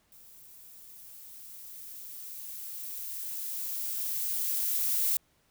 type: noise with level ramp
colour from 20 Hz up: violet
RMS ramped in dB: -54 to -27 dBFS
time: 0.12-5.17 s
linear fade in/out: 2 ms
effects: pink hiss -69 dBFS RMS until 5.5 s